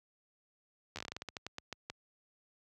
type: slowing click train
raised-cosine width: 0.2 ms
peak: -23 dBFS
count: 16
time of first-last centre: 0.96-1.9 s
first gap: 12 ms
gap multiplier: 1.21
effects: high-pass 60 Hz 12 dB/octave